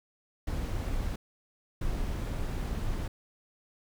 brown noise bursts at uneven times, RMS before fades -32 dBFS, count 2, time 0.47-1.16 / 1.81-3.08 s, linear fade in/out 5 ms, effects none

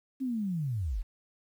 sine linear sweep, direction down, 271.7 to 32.7 Hz, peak -29 dBFS, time 0.2-1.03 s, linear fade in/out 20 ms, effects 10-bit

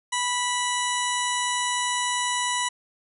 harmonic tone, 983 Hz, B5, 8 cents flat, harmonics 1 / 2 / 3 / 4 / 6 / 7 / 8 / 9 / 10, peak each -27 / -30 / -32 / -33 / -35 / -35 / -36 / -37 / -37 dBFS, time 0.12-2.69 s, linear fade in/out 10 ms, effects none

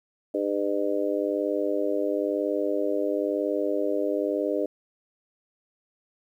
harmonic tone, 101 Hz, G#2, 48 cents flat, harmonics 3 / 4 / 5 / 6, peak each -29 / -29 / -29 / -29 dBFS, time 0.34-4.66 s, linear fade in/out 5 ms, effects 10-bit

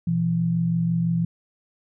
sine tone pair together, 122.73 / 168.7 Hz, B2 / E3, -10 / +40 cents, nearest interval tritone, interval 550 cents, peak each -27 / -20 dBFS, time 0.07-1.25 s, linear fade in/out 5 ms, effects none

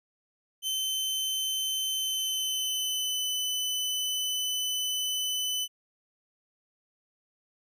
sawtooth tone with pitch glide, 3074 to 3011 Hz, G7 to F#7, -35 to +30 cents, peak -25 dBFS, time 0.62-5.68 s, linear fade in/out 50 ms, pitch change -35 cents, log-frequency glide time 1.95-3.27 s, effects none

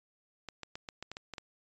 clicks, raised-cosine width 0.2 ms, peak -24 dBFS, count 9, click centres 0.487 / 0.633 / 0.755 / 0.888 / 1.026 / 1.116 / 1.169 / 1.337 / 1.382 s, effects resampled to 16000 Hz

